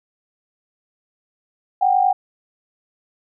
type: tone pair together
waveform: sine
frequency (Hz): 740 / 790.6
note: F#5 / G5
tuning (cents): 0 / +15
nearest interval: minor second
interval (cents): 115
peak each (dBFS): -16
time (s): 1.81-2.13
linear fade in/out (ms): 10
effects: none